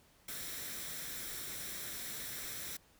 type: noise with comb filter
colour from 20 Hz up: white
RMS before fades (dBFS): -43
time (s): 0.28-2.77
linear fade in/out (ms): 5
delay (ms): 0.53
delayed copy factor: +0.5
effects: pink hiss -66 dBFS RMS until 2.99 s